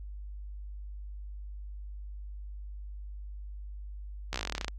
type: slowing click train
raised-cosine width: 0.2 ms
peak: -15 dBFS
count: 16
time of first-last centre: 4.33-4.682 s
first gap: 14 ms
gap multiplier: 1.07
effects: added 50 Hz sine -39 dBFS peak until 4.78 s + Opus 48 kbps